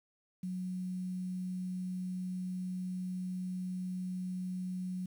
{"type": "tone with quantisation", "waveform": "sine", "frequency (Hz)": 183.4, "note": "F#3", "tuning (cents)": -15, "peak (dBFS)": -35, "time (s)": [0.43, 5.06], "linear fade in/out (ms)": 5, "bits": 10, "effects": []}